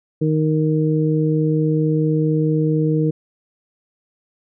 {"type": "harmonic tone", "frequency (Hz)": 155.56, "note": "D#3", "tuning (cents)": 0, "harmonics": [1, 2, 3], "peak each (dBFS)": [-17, -20, -22], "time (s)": [0.21, 3.11], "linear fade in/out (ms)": 10, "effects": []}